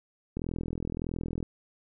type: click train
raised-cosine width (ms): 3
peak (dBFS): -20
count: 45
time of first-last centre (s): 0.37-1.428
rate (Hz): 41.6
effects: none